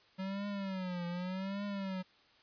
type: tone with vibrato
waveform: square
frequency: 187.8 Hz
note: F#3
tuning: 26 cents sharp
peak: -37 dBFS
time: 0.18-2.03 s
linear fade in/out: 20 ms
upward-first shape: triangle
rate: 0.85 Hz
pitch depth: 150 cents each way
effects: white hiss -65 dBFS RMS until 2.42 s + resampled to 11025 Hz